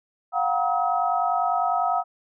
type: tone cluster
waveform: sine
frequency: 709 / 759 / 951 / 1278 Hz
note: F5 / F#5 / A#5 / D#6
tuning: +26 / +44 / +34 / +46 cents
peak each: -24 / -25 / -31 / -26 dBFS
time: 0.32-2.04 s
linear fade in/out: 50 ms
effects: none